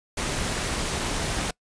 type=noise with amplitude modulation; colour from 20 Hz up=pink; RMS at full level=-25 dBFS; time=0.17-1.51 s; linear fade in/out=5 ms; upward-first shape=sine; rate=257 Hz; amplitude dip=55%; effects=noise-tail reverb RT60 0.1 s tail -24 dB re dry + resampled to 22050 Hz